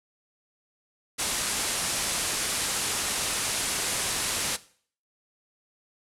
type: low-pass noise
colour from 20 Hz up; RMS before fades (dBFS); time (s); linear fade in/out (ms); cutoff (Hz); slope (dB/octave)
white; -29; 1.18-4.57; 20; 11000; 48
effects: noise-tail reverb RT60 0.5 s tail -18 dB re dry